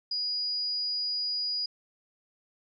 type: tone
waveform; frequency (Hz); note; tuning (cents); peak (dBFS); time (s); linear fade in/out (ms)
sine; 4900; D#8; -27; -28; 0.11-1.66; 5
effects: none